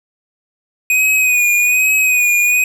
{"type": "tone with vibrato", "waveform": "square", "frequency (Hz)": 2489, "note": "D#7", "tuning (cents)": 0, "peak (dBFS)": -11, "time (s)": [0.9, 2.64], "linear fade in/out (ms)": 2, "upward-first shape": "sine", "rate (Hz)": 1.2, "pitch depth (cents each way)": 42, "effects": []}